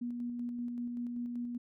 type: tone with tremolo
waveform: sine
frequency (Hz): 240.9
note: B3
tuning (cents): -43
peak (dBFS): -34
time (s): 0.01-1.58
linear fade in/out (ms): 10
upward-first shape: square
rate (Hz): 5.2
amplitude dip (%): 25
effects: none